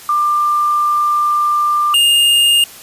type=tone pair in turn; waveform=sine / square; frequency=1191 / 2827 Hz; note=D6 / F7; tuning=+24 / +20 cents; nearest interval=octave + minor third; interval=1496 cents; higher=second; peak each=-11 / -9 dBFS; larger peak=second; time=0.09-1.94 / 1.94-2.64 s; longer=first; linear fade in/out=2 ms; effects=white hiss -36 dBFS RMS until 2.82 s + resampled to 32000 Hz